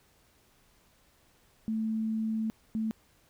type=tone bursts at uneven times; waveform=sine; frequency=220.5 Hz; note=A3; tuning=4 cents sharp; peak=-28 dBFS; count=2; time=1.68-2.5 / 2.75-2.91 s; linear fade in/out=0 ms; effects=pink hiss -65 dBFS RMS until 3.29 s